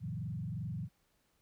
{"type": "tone with frequency modulation", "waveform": "sine", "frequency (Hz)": 138.5, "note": "C#3", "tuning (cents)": -1, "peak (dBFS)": -36, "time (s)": [0, 0.89], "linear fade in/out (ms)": 50, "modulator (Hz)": 22.7, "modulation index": 1.8, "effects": ["pink hiss -75 dBFS RMS until 1.41 s"]}